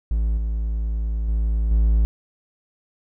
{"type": "tone with level steps", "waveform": "triangle", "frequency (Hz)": 55, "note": "A1", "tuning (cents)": 0, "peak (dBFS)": [-16, -19, -16, -12], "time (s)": [0.11, 2.05], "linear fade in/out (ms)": 0, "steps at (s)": [0.37, 1.28, 1.71], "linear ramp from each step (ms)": 5, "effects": []}